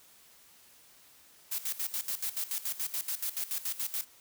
blue noise with tremolo, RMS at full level -33 dBFS, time 1.51-4.05 s, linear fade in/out 10 ms, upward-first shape square, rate 7 Hz, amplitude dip 80%, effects white hiss -59 dBFS RMS until 4.2 s

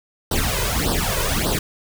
pink noise with flanger, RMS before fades -21 dBFS, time 0.31-1.59 s, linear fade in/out 5 ms, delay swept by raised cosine 0.21 to 2.01 ms, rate 1.7 Hz, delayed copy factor +0.85, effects none

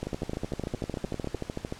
two click trains, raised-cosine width 2 ms, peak -18 / -18 dBFS, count 14 / 23, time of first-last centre 0.03-1.346 / 0.07-1.724 s, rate 9.88 / 13.3 Hz, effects pink hiss -48 dBFS RMS until 1.79 s + low-pass 8000 Hz 12 dB/octave

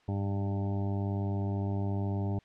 harmonic tone with a mistuned harmonic, 99.2 Hz, G2, 21 cents sharp, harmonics 1 / 2 / 3 / 4 / 6 / 7 / 8 / 9, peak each -30 / -36 / -40 / -42 / -46 / -47 / -48 / -49 dBFS, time 0.08-2.39 s, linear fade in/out 5 ms, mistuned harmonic 1, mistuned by +20 cents, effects white hiss -64 dBFS RMS until 2.44 s + low-pass 3000 Hz 12 dB/octave

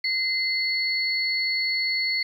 sine tone pair together, 2067 / 4405 Hz, C7 / C#8, -22 / -12 cents, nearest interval octave + minor second, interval 1310 cents, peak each -25 dBFS, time 0.04-2.23 s, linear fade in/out 5 ms, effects 9-bit

